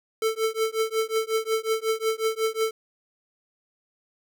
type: tone with tremolo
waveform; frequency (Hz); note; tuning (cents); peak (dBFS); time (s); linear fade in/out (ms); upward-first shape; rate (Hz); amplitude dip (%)
square; 443.1; A4; +12; -20; 0.22-2.71; 2; triangle; 5.5; 100
effects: none